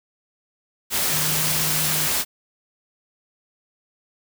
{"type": "tone in noise", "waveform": "sine", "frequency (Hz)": 155.56, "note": "D#3", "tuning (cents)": 0, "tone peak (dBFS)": -30, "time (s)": [1.1, 2.09], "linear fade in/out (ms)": 50, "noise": "white", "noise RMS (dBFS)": -22, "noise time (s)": [0.9, 2.25], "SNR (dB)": -11, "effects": []}